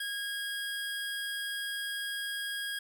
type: tone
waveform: 25% pulse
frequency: 1638 Hz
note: G#6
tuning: 24 cents flat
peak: -30 dBFS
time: 0-2.79 s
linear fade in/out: 5 ms
effects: none